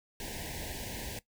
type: band-stop noise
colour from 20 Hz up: pink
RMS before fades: -40 dBFS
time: 0.2-1.19 s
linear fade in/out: 2 ms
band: 970 to 1600 Hz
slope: 96 dB/octave
effects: noise-tail reverb RT60 0.1 s tail -17 dB re dry